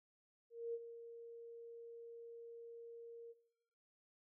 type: tone with ADSR envelope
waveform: sine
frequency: 465.5 Hz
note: A#4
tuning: 2 cents flat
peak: -38 dBFS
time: 0.5-3.34 s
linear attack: 240 ms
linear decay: 45 ms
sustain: -13 dB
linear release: 33 ms
effects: noise-tail reverb RT60 0.8 s tail -17 dB re dry